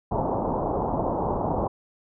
white low-pass noise, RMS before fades -26 dBFS, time 0.11-1.68 s, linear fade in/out 10 ms, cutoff 960 Hz, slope 48 dB/octave, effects none

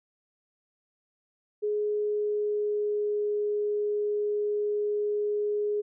sine tone with pitch glide, 419 to 416.3 Hz, G#4 to G#4, +15 to +4 cents, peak -25 dBFS, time 1.62-5.82 s, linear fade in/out 20 ms, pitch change -11 cents, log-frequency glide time 1.87-3.28 s, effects none

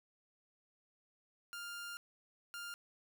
sawtooth tone bursts at uneven times, 1400 Hz, F6, 4 cents sharp, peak -40 dBFS, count 2, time 1.53-1.97 / 2.54-2.74 s, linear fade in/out 0 ms, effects none

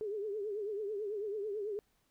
sine tone with vibrato, 415.3 Hz, G#4, in tune, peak -35 dBFS, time 0.01-1.79 s, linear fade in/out 0 ms, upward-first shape triangle, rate 9.1 Hz, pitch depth 120 cents each way, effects pink hiss -75 dBFS RMS until 2.1 s

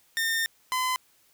sawtooth tone pair in turn, 1817 / 1019.8 Hz, A#6 / C6, -45 / -45 cents, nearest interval minor seventh, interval 1000 cents, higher first, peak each -21 dBFS, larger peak neither, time 0.17-0.46 / 0.72-0.96 s, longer first, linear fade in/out 0 ms, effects white hiss -63 dBFS RMS until 1.33 s

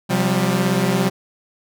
sawtooth chord, C suspended fourth, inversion none, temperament equal with one note detuned, 130.81 / 178.59 / 196 Hz, C3 / F3 / G3, 0 / +39 / 0 cents, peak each -19 / -16 / -16 dBFS, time 0.09-1.1 s, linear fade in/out 20 ms, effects none

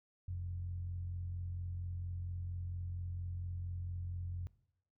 15% pulse tone with low-pass filter, 44.34 Hz, F1, 27 cents sharp, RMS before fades -41 dBFS, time 0.28-4.47 s, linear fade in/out 0 ms, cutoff 97 Hz, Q 8.3, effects noise-tail reverb RT60 0.8 s tail -20 dB re dry

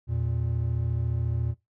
triangle tone pair together, 82.7 / 116.96 Hz, E2 / A#2, +6 / +6 cents, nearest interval tritone, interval 600 cents, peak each -27 / -25 dBFS, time 0.07-1.55 s, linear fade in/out 50 ms, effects noise-tail reverb RT60 0.2 s tail -20 dB re dry

